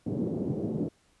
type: band-pass noise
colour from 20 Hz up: pink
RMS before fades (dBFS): -31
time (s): 0.06-0.89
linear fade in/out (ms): 10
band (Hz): 130 to 450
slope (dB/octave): 24
effects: pink hiss -66 dBFS RMS until 1.2 s + resampled to 24000 Hz